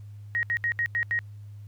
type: tone bursts at uneven times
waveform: sine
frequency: 1882 Hz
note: A#6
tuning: 16 cents sharp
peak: -23 dBFS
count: 6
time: 0.35-0.43 / 0.5-0.57 / 0.64-0.72 / 0.79-0.86 / 0.95-1.03 / 1.11-1.19 s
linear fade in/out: 0 ms
effects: added 103 Hz sine -40 dBFS peak until 1.67 s + pink hiss -67 dBFS RMS until 1.67 s